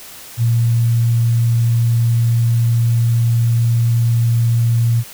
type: tone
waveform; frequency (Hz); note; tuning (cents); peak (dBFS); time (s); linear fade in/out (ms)
sine; 116.8; A#2; +4; -11; 0.37-5.04; 50
effects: white hiss -36 dBFS RMS until 5.13 s

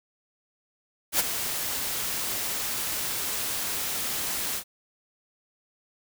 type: noise with ADSR envelope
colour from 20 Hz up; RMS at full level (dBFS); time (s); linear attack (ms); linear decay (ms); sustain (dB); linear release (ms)
white; -21; 1.12-4.64; 75; 20; -9; 80
effects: none

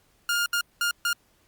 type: tone bursts at uneven times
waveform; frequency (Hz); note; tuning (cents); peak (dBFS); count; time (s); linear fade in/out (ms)
sawtooth; 1412; F6; +19; -19; 4; 0.29-0.46 / 0.53-0.61 / 0.81-0.91 / 1.05-1.13; 2
effects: pink hiss -64 dBFS RMS until 1.47 s + Opus 48 kbps

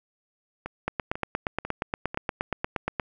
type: two click trains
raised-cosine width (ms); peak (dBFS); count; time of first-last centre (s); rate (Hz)
0.5; -11 / -18; 19 / 4; 0.88-2.998 / 0.66-2.145; 8.5 / 2.02
effects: none

